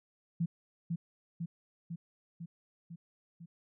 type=tone with echo; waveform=sine; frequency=168 Hz; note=E3; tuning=33 cents sharp; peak=-28 dBFS; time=0.4-0.46 s; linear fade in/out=10 ms; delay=500 ms; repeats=6; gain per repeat=-3 dB; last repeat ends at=3.46 s; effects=none